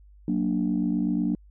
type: chord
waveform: sine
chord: Gb augmented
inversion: none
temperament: equal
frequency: 185 / 233.1 / 293.7 Hz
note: Gb3 / Bb3 / D4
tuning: 0 / 0 / 0 cents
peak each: -26 dBFS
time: 0.28-1.35 s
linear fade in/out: 2 ms
effects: tanh soft clip ceiling -15 dBFS + added 50 Hz sine -49 dBFS peak until 1.5 s